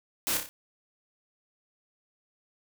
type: noise with echo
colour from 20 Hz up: white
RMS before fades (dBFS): -29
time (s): 0.27-0.37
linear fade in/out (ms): 0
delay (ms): 30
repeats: 4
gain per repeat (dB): -5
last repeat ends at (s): 0.49
effects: none